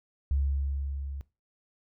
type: tone with level ramp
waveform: sine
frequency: 69.3 Hz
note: C#2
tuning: in tune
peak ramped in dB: -23 to -35 dBFS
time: 0.31-1.21 s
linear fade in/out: 0 ms
effects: noise-tail reverb RT60 0.3 s tail -20 dB re dry